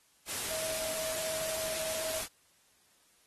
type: tone in noise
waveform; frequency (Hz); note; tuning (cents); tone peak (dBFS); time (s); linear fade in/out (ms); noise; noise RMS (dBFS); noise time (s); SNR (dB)
sine; 638; D#5; +43; -37; 0.47-2.22; 50; white; -36; 0.26-2.28; -4
effects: white hiss -67 dBFS RMS until 3.26 s + AAC 32 kbps